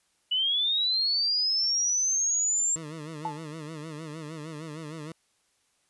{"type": "linear sweep", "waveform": "sine", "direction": "up", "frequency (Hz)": [2936, 7459], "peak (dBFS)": -23, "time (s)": [0.31, 2.76], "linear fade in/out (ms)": 10}
{"type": "tone with vibrato", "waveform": "20% pulse", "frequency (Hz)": 155.56, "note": "D#3", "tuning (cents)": 0, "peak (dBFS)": -32, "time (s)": [2.76, 5.12], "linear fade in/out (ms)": 0, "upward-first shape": "sine", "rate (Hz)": 6.5, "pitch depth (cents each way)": 95}
{"type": "tone with exponential decay", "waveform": "sine", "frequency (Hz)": 872, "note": "A5", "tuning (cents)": -16, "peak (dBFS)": -25, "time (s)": [3.25, 3.46], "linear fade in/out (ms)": 2, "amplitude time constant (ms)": 44}
{"effects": ["white hiss -70 dBFS RMS until 5.89 s", "resampled to 24000 Hz"]}